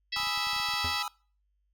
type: harmonic tone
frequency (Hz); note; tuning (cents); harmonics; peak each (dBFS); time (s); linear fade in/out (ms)
657; E5; -6; 3 / 4 / 5 / 6 / 7 / 8; -37 / -37 / -37 / -37 / -37 / -37; 0.12-1.03; 10
type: chord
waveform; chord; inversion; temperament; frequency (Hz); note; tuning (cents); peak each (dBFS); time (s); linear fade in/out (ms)
square; E major seventh; first; equal; 830.6 / 987.8 / 1244.5 / 1318.5; G#5 / B5 / D#6 / E6; 0 / 0 / 0 / 0; -39 / -41 / -40 / -38; 0.16-1.08; 2
type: clicks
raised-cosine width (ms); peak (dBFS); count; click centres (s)
5; -40; 11; 0.169 / 0.201 / 0.233 / 0.271 / 0.376 / 0.47 / 0.533 / 0.564 / 0.6 / 0.688 / 0.738
type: tone with exponential decay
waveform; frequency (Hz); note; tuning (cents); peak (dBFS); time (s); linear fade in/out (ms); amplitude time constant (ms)
square; 82.8; E2; +8; -31; 0.84-1; 5; 34
effects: noise-tail reverb RT60 0.4 s tail -24 dB re dry + added 50 Hz sine -70 dBFS peak until 1.73 s